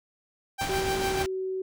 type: tone with tremolo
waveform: sawtooth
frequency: 784 Hz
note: G5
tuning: in tune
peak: -23 dBFS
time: 0.58-1.24 s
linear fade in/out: 20 ms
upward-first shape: triangle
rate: 6.7 Hz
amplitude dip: 70%
type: low-pass noise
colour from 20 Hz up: pink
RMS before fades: -33 dBFS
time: 0.61-1.26 s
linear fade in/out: 0 ms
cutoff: 7500 Hz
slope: 12 dB/octave
type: tone with pitch glide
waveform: sine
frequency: 383 to 377.1 Hz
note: G4 to F#4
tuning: -40 to +33 cents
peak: -28 dBFS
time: 0.69-1.62 s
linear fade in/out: 5 ms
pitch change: -27 cents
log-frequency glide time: 0.97-1.31 s
effects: none